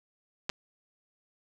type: clicks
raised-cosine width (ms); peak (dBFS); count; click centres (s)
0.2; -14; 2; 0.494 / 0.499
effects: none